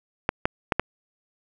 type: clicks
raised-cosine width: 0.5 ms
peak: -5 dBFS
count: 4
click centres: 0.291 / 0.455 / 0.722 / 0.796 s
effects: none

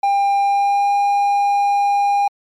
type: tone with pitch glide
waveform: triangle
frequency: 799 to 807.8 Hz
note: G5 to G#5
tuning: +33 to -48 cents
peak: -11 dBFS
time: 0.03-2.28 s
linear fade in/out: 5 ms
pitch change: +19 cents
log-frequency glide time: 0.41-0.93 s
effects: MP3 64 kbps

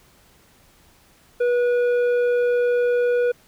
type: tone with tanh clipping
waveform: sine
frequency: 486.2 Hz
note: B4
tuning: 27 cents flat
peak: -18 dBFS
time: 1.4-3.32 s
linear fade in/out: 10 ms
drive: 8 dB
effects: pink hiss -55 dBFS RMS until 3.47 s

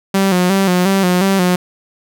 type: tone with vibrato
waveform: sawtooth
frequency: 187 Hz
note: F#3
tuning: 19 cents sharp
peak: -7 dBFS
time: 0.14-1.56 s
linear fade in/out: 5 ms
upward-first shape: square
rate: 2.8 Hz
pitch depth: 67 cents each way
effects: none

